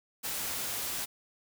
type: noise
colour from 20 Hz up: white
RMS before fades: -35 dBFS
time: 0.23-1.06 s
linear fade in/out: 20 ms
effects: none